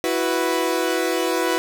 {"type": "chord", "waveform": "sawtooth", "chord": "E suspended second", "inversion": "none", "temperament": "equal", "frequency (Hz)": [329.6, 370, 493.9], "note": ["E4", "F#4", "B4"], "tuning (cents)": [0, 0, 0], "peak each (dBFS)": -20, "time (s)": [0.04, 1.58], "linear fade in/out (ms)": 0, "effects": []}